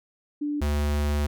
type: tone pair in turn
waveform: sine / square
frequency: 293.7 / 73.42 Hz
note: D4 / D2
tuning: 0 / 0 cents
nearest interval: 2 octaves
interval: 2400 cents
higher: first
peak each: -25 / -23 dBFS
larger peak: second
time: 0.41-0.61 / 0.61-1.27 s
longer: second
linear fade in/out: 10 ms
effects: none